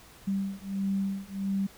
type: beating tone pair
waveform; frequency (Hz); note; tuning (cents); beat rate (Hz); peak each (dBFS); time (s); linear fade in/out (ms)
sine; 194.8 / 196.3; G3 / G3; -11 / +3; 1.5; -31; 0.27-1.67; 10
effects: pink hiss -53 dBFS RMS until 1.77 s